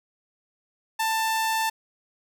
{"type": "tone", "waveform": "sawtooth", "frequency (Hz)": 888, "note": "A5", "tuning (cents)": 16, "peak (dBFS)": -19, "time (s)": [0.99, 1.7], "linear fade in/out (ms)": 10, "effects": []}